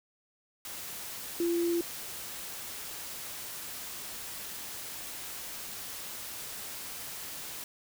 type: tone in noise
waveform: sine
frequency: 342.2 Hz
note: F4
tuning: 35 cents flat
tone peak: -26 dBFS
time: 1.4-1.81 s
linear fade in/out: 2 ms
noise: white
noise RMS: -41 dBFS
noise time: 0.65-7.64 s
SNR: +12 dB
effects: none